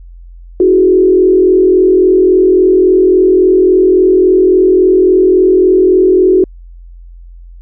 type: tone with frequency modulation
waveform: sine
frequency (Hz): 370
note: F#4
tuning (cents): 0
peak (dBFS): -4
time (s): 0.6-6.44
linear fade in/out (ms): 2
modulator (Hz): 43.6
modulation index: 0.86
effects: added 43 Hz sine -30 dBFS peak until 7.61 s